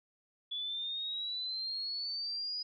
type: exponential sweep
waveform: sine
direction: up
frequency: 3420 to 4955 Hz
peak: -35 dBFS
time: 0.51-2.63 s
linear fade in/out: 10 ms
effects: none